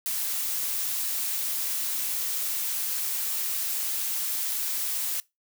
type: noise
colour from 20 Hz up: blue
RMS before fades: -29 dBFS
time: 0.06-5.2 s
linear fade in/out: 0 ms
effects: noise-tail reverb RT60 0.2 s tail -22 dB re dry